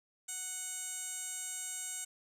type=tone with band-pass filter; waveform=15% pulse; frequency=740 Hz; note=F#5; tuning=in tune; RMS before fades=-41 dBFS; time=0.28-2.05 s; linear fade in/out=10 ms; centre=8200 Hz; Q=3.1; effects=none